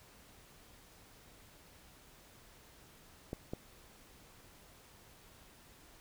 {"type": "clicks", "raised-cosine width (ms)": 2, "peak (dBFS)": -25, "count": 2, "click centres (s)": [3.331, 3.535], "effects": ["pink hiss -60 dBFS RMS until 6 s"]}